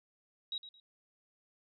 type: tone with echo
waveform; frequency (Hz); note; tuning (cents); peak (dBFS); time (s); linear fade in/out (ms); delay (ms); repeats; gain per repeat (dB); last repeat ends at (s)
sine; 3832; A#7; +47; -35; 0.52-0.58; 2; 110; 2; -12; 0.8
effects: none